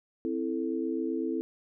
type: chord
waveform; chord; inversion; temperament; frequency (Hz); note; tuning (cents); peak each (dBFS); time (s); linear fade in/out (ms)
sine; A minor; first; equal; 261.6 / 329.6 / 440; C4 / E4 / A4; 0 / 0 / 0; -33 / -31 / -35; 0.25-1.41; 0
effects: none